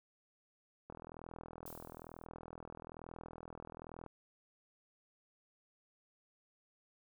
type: click train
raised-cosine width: 1 ms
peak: -34 dBFS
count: 131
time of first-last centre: 0.9-4.063 s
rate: 41.1 Hz
type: noise with exponential decay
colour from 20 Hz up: violet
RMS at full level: -49 dBFS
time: 1.66-2.26 s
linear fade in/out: 1 ms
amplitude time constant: 130 ms
effects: none